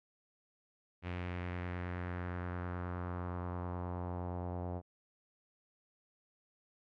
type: tone with low-pass filter sweep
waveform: sawtooth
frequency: 89 Hz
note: F2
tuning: 33 cents sharp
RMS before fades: -40 dBFS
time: 1.02-4.82 s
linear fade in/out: 50 ms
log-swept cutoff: 2500 to 720 Hz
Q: 2.2
effects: none